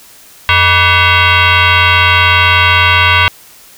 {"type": "tone with frequency modulation", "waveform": "sine", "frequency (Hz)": 620, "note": "D#5", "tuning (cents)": -6, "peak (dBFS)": -5, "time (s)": [0.49, 3.28], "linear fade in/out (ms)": 0, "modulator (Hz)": 531, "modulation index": 5.3, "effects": ["white hiss -39 dBFS RMS until 3.77 s"]}